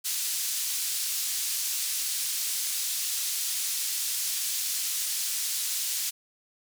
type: band-pass noise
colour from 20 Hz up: pink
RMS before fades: -30 dBFS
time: 0.04-6.11 s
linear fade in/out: 20 ms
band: 5000 to 16000 Hz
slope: 12 dB/octave
effects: none